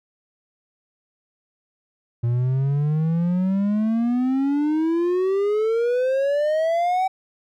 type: exponential sweep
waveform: triangle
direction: up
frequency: 116.54 to 766 Hz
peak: -16 dBFS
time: 2.23-7.08 s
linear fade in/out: 10 ms
effects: none